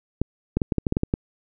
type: clicks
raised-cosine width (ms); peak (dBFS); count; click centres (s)
3; -8; 10; 0.216 / 0.57 / 0.618 / 0.722 / 0.783 / 0.868 / 0.924 / 0.969 / 1.034 / 1.139
effects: none